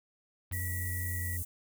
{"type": "tone with pitch glide", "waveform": "triangle", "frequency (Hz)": [89, 86.77], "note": ["F2", "F2"], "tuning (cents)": [33, -11], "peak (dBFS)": -32, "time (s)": [0.51, 1.43], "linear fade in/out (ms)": 10, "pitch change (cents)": -44, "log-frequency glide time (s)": [1.08, 1.29]}
{"type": "clicks", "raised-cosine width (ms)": 0.3, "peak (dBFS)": -36, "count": 2, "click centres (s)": [0.514, 0.523]}
{"type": "high-pass noise", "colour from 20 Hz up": "white", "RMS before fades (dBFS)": -40, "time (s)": [0.52, 1.45], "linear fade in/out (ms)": 10, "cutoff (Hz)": 8100, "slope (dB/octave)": 24}
{"type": "tone", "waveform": "sine", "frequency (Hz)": 1938, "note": "B6", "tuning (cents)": -33, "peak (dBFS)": -40, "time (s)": [0.53, 1.37], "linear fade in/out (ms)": 5}
{"effects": []}